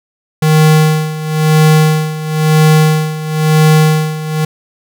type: tone with tremolo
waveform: square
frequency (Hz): 155.5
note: D#3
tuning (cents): -1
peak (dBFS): -5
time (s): 0.42-4.45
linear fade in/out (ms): 5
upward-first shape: sine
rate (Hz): 0.99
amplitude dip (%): 80
effects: none